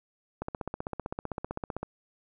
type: click train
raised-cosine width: 1 ms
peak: -19 dBFS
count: 23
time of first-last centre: 0.42-1.83 s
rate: 15.6 Hz
effects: none